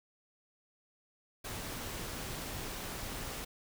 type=noise; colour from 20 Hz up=pink; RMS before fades=-41 dBFS; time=1.44-3.45 s; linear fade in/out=10 ms; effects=none